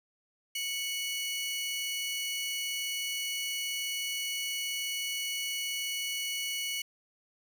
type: tone pair together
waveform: sawtooth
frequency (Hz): 2217 / 2943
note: C#7 / F#7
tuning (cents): 0 / -10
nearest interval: perfect fourth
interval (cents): 490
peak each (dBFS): -33 / -31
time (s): 0.55-6.82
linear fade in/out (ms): 5
effects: none